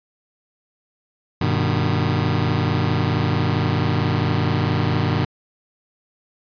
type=chord; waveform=sawtooth; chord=G augmented; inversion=none; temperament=just; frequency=98 / 122.5 / 153.12 Hz; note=G2 / B2 / D#3; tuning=0 / -14 / -27 cents; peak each=-18 dBFS; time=1.41-5.25 s; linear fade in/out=5 ms; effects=resampled to 11025 Hz